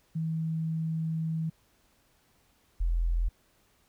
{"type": "tone pair in turn", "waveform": "sine", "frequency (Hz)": [161, 42.28], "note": ["E3", "E1"], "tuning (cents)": [-41, 45], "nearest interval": "octave + major seventh", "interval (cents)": 2314, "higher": "first", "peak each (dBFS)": [-28, -24], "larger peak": "second", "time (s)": [[0.15, 1.5], [2.8, 3.29]], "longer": "first", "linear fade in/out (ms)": 10, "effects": ["pink hiss -67 dBFS RMS until 3.88 s"]}